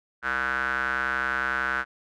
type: tone with band-pass filter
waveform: square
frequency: 65.41 Hz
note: C2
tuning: in tune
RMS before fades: -27 dBFS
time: 0.22-1.85 s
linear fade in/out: 50 ms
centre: 1500 Hz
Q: 7.6
effects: none